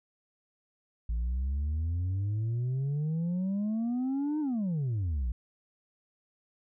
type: exponential two-way sweep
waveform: sine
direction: up then down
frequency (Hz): 54.9 to 310.4 to 54.9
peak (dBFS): -25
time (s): 1.09-5.32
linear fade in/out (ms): 5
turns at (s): 4.4
effects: tanh soft clip ceiling -27 dBFS